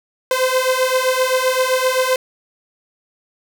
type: beating tone pair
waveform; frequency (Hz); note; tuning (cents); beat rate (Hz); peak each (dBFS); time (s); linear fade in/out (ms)
sawtooth; 511 / 518.7; C5 / C5; -41 / -15; 7.7; -14; 0.31-2.16; 2
effects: none